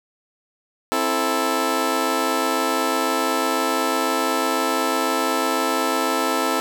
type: chord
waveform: 15% pulse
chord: A minor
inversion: first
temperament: just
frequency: 264 / 330 / 440 Hz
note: C4 / E4 / A4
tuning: +16 / +2 / 0 cents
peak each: -18 dBFS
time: 0.92-6.6 s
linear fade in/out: 0 ms
effects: none